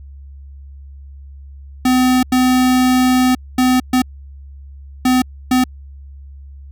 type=tone bursts at uneven times; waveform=square; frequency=254.3 Hz; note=C4; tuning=49 cents flat; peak=-11 dBFS; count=6; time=1.85-2.23 / 2.32-3.35 / 3.58-3.8 / 3.93-4.02 / 5.05-5.22 / 5.51-5.64 s; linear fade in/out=5 ms; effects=added 69 Hz sine -33 dBFS peak until 6.71 s